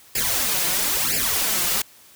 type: noise with flanger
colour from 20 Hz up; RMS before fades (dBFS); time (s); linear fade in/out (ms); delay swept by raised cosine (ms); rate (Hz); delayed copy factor
white; -22; 0.15-1.82; 5; 0.4 to 5.8; 1; +0.95
effects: white hiss -50 dBFS RMS until 2.15 s